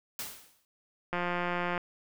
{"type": "noise with exponential decay", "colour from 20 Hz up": "white", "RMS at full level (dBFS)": -35, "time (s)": [0.19, 0.65], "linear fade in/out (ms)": 1, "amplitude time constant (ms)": 99}
{"type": "click train", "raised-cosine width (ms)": 0.5, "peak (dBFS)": -17, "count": 115, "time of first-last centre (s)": [1.13, 1.778], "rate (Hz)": 176}
{"effects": []}